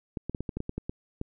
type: clicks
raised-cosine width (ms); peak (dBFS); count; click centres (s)
3; -19; 11; 0.172 / 0.296 / 0.348 / 0.406 / 0.492 / 0.57 / 0.604 / 0.694 / 0.78 / 0.895 / 1.214
effects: none